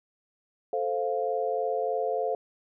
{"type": "chord", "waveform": "sine", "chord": "F major", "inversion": "first", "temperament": "equal", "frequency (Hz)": [440, 523.3, 698.5], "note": ["A4", "C5", "F5"], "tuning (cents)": [0, 0, 0], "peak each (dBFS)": -30, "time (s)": [0.73, 2.35], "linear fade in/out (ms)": 2, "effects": []}